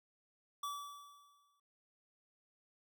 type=tone with exponential decay; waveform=square; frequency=1152 Hz; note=D6; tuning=34 cents flat; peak=-38 dBFS; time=0.63-1.6 s; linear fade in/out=5 ms; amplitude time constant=210 ms; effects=none